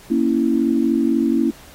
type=chord; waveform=sine; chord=A# diminished; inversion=none; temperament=equal; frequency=233.1 / 277.2 / 329.6 Hz; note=A#3 / C#4 / E4; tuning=0 / 0 / 0 cents; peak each=-19 dBFS; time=0.1-1.51 s; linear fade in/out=10 ms; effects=pink hiss -45 dBFS RMS until 1.74 s + AAC 48 kbps